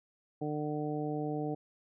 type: harmonic tone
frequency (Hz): 150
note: D3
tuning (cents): +37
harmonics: 1 / 2 / 3 / 4 / 5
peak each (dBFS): -38 / -36 / -38 / -44 / -41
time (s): 0.41-1.55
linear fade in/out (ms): 10
effects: none